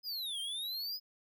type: exponential two-way sweep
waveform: square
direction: down then up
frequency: 5090 to 3136 to 5090 Hz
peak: -37 dBFS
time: 0.03-1 s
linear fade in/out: 50 ms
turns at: 0.4 s
effects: none